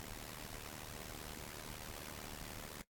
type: noise with amplitude modulation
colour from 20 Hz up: pink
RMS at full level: -45 dBFS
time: 0-2.82 s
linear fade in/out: 0 ms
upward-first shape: sine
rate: 75.9 Hz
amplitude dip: 95%
effects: noise-tail reverb RT60 0.1 s tail -18 dB re dry + AAC 64 kbps